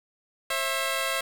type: tone pair together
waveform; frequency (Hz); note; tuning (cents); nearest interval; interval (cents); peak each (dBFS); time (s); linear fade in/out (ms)
10% pulse; 537 / 660; C5 / E5; +45 / +2; major third; 357; -20; 0.5-1.21; 5
effects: 7-bit